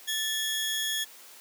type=tone pair together; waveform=sawtooth; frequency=1760 / 3322 Hz; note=A6 / G#7; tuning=0 / 0 cents; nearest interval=major seventh; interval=1100 cents; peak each=-30 / -26 dBFS; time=0.07-1.05 s; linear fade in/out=20 ms; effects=white hiss -50 dBFS RMS until 1.4 s + high-pass 300 Hz 12 dB/octave